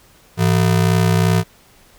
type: ring-modulated tone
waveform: square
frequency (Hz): 137.5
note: C#3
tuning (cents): -14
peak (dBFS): -10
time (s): 0.37-1.44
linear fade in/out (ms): 50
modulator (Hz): 31.4
effects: pink hiss -50 dBFS RMS until 1.98 s